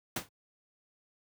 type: noise with exponential decay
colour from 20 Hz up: pink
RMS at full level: -28 dBFS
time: 0.16-0.29 s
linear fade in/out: 5 ms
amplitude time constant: 27 ms
effects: high-pass 100 Hz 12 dB/octave